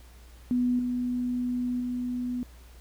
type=tone with level steps; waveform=sine; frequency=246.9 Hz; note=B3; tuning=in tune; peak=-22 / -26 / -28 dBFS; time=0.51-2.43 s; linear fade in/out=0 ms; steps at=0.79 / 1.8 s; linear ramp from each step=2 ms; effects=added 60 Hz sine -48 dBFS peak until 2.8 s + pink hiss -57 dBFS RMS until 2.8 s